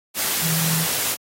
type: tone in noise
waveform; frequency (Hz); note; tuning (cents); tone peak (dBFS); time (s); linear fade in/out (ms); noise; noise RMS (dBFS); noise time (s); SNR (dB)
sine; 162.3; E3; -27; -22; 0.41-0.86; 50; white; -23; 0.14-1.17; -2
effects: high-pass 100 Hz 12 dB/octave + AAC 48 kbps